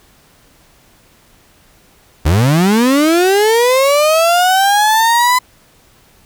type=linear sweep; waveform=35% pulse; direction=up; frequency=68.4 to 1012 Hz; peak=-7 dBFS; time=2.25-5.39 s; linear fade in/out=10 ms; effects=pink hiss -49 dBFS RMS until 6.25 s